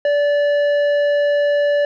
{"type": "tone with tanh clipping", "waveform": "sine", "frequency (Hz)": 580, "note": "D5", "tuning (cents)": -22, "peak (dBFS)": -15, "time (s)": [0.05, 1.85], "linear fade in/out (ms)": 2, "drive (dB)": 10, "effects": []}